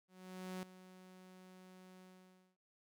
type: tone with ADSR envelope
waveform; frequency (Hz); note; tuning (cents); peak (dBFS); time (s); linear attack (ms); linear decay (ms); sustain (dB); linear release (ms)
sawtooth; 185; F#3; 0; -38; 0.08-2.57; 550; 3; -15; 560
effects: none